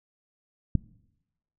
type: click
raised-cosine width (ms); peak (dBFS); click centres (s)
5; -10; 0.753
effects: noise-tail reverb RT60 0.9 s tail -22 dB re dry